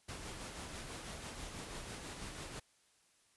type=noise with tremolo; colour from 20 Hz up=pink; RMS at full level=-45 dBFS; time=0.08-2.6 s; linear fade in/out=10 ms; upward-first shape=sine; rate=6.1 Hz; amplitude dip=35%; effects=white hiss -71 dBFS RMS until 3.36 s + resampled to 24000 Hz